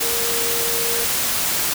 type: tone in noise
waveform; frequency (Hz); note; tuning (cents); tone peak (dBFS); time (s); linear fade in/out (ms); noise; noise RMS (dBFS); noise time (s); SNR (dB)
sine; 466.2; A#4; 0; -27; 0.02-1.05; 10; white; -21; 0-1.74; -9
effects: none